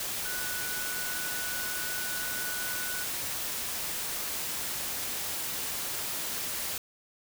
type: tone in noise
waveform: sine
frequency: 1480 Hz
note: F#6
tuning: in tune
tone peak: -37 dBFS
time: 0.25-3.04 s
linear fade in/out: 2 ms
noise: white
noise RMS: -34 dBFS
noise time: 0-6.78 s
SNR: -6 dB
effects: none